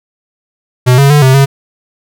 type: tone with pitch steps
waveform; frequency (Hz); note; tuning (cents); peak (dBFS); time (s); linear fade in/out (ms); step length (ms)
square; 125.7 / 139.2 / 147.3 / 131.5 / 137.6; B2 / C#3 / D3 / C3 / C#3; +31 / +8 / +6 / +9 / -12; -4; 0.86-1.46; 20; 120
effects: none